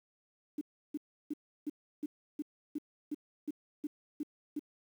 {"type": "tone bursts", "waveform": "sine", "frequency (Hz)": 297.1, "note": "D4", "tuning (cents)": 20, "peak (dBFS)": -33, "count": 12, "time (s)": [0.58, 4.594], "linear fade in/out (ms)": 5, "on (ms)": 32, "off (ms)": 330, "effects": ["10-bit"]}